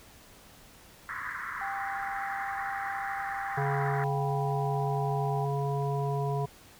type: band-pass noise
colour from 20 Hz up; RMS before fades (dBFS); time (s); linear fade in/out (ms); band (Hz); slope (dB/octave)
white; -37; 1.09-4.04; 0; 1000 to 2000; 96
type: tone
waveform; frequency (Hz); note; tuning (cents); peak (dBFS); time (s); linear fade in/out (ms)
sine; 790; G5; +13; -34; 1.61-5.45; 5
type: harmonic tone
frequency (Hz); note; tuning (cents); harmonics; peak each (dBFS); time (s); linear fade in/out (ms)
140.2; C#3; +20; 1 / 3 / 5 / 7; -29 / -34 / -36 / -37; 3.57-6.46; 10
effects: pink hiss -54 dBFS RMS until 6.79 s